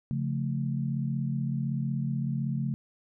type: chord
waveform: sine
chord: Db augmented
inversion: none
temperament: equal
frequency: 138.59 / 174.61 / 220 Hz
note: Db3 / F3 / A3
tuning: 0 / 0 / 0 cents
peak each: -29 / -35 / -33 dBFS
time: 0.11-2.74 s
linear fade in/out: 0 ms
effects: none